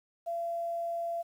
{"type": "tone with quantisation", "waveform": "sine", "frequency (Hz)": 680, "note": "F5", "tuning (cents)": -46, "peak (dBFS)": -31, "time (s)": [0.26, 1.23], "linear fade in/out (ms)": 20, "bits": 10, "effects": []}